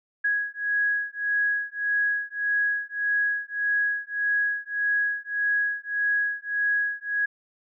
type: beating tone pair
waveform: sine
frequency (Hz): 1661.2 / 1662.9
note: G#6 / G#6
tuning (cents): 0 / +2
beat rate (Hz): 1.7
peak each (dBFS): -26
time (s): 0.24-7.26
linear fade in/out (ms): 10
effects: none